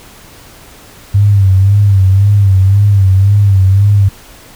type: tone with vibrato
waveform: sine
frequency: 98.5 Hz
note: G2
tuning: 9 cents sharp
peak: -4 dBFS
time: 1.14-4.09 s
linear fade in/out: 10 ms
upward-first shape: sine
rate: 1.9 Hz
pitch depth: 71 cents each way
effects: pink hiss -37 dBFS RMS until 4.55 s